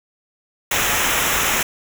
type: noise with comb filter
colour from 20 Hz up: pink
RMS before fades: -19 dBFS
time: 0.71-1.63 s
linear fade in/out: 5 ms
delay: 0.22 ms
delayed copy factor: -0.75
effects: none